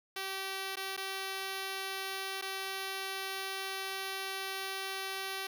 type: tone with dropouts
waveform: 5% pulse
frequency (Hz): 385.6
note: G4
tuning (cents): -28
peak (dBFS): -25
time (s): 0.16-5.47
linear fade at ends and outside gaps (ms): 5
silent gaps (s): 0.757-0.769 / 0.966-0.975 / 2.414-2.422
effects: none